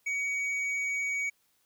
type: tone with hard clipping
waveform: sine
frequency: 2254 Hz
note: C#7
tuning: 28 cents sharp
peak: -30 dBFS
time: 0.06-1.3 s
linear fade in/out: 10 ms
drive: 5 dB
effects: white hiss -71 dBFS RMS until 1.65 s